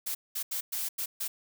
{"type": "noise bursts at uneven times", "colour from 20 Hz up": "blue", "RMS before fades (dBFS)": -33, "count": 6, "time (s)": [[0.06, 0.15], [0.35, 0.43], [0.51, 0.61], [0.72, 0.89], [0.98, 1.06], [1.2, 1.28]], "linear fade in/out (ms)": 10, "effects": []}